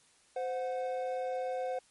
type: tone pair together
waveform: triangle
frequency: 517 / 731.1 Hz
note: C5 / F#5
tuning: -21 / -21 cents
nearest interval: tritone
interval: 600 cents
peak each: -32 / -35 dBFS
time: 0.36-1.79 s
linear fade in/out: 5 ms
effects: white hiss -65 dBFS RMS until 1.9 s + MP3 48 kbps